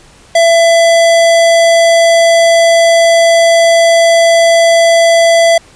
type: tone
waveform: square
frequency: 669 Hz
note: E5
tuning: 25 cents sharp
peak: -5 dBFS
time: 0.35-5.58 s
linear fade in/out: 5 ms
effects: pink hiss -41 dBFS RMS until 5.75 s + resampled to 22050 Hz

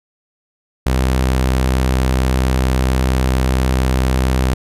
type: tone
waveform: sawtooth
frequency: 64.4 Hz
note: C2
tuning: 27 cents flat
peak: -9 dBFS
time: 0.86-4.54 s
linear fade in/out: 5 ms
effects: resampled to 32000 Hz

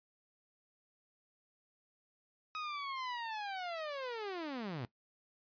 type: linear sweep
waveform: sawtooth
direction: down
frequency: 1268 to 110 Hz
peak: -35 dBFS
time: 2.55-4.85 s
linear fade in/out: 0 ms
effects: noise-tail reverb RT60 0.1 s tail -18 dB re dry + resampled to 11025 Hz

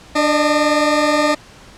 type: tone pair together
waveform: 20% pulse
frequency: 295.5 / 610 Hz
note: D4 / D#5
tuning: +11 / -34 cents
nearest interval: octave + minor second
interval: 1255 cents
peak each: -11 dBFS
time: 0.15-1.35 s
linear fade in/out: 10 ms
effects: pink hiss -42 dBFS RMS until 1.77 s + low-pass 7000 Hz 12 dB/octave

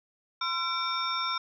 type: tone cluster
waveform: sine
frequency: 1025 / 1355 / 2316 / 3638 / 5440 Hz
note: C6 / E6 / D7 / A#7 / F8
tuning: -36 / +47 / -25 / -43 / -46 cents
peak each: -35 / -31 / -38 / -34 / -37 dBFS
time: 0.41-1.38 s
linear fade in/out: 5 ms
effects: none

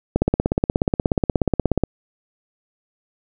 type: click train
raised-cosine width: 2 ms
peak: -3 dBFS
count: 29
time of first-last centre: 0.16-1.837 s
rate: 16.7 Hz
effects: none

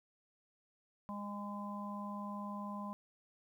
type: harmonic tone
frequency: 204.4 Hz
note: G#3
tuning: 27 cents flat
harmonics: 1 / 3 / 4 / 5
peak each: -42 / -51 / -52 / -45 dBFS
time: 1.09-2.93 s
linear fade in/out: 0 ms
effects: 12-bit

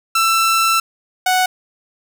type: tone pair in turn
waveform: sawtooth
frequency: 1335 / 740.2 Hz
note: E6 / F#5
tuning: +22 / 0 cents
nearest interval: minor seventh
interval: 1022 cents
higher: first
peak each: -9 dBFS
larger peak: neither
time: 0.15-0.8 / 1.26-1.46 s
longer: first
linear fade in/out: 5 ms
effects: none

